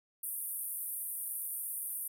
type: band-pass noise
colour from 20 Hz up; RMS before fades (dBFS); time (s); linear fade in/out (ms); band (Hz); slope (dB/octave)
white; -39; 0.23-2.08; 5; 9000 to 15000; 96
effects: none